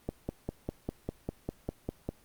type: click train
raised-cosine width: 2 ms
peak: -19 dBFS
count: 11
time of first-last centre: 0.09-2.09 s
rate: 5 Hz
effects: pink hiss -62 dBFS RMS until 2.24 s + Opus 24 kbps